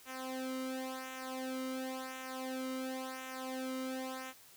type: tone with flanger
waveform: sawtooth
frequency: 260.2 Hz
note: C4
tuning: 9 cents flat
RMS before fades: -41 dBFS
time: 0.05-4.34 s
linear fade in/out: 50 ms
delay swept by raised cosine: 0.21 to 1.18 ms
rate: 0.94 Hz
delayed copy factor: -0.95
effects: white hiss -59 dBFS RMS until 4.56 s